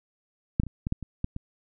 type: clicks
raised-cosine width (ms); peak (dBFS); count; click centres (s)
5; -9 / -19 / -25 / -17 / -13 / -24 / -14 / -21; 8; 0.599 / 0.635 / 0.667 / 0.869 / 0.924 / 1.027 / 1.244 / 1.364
effects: none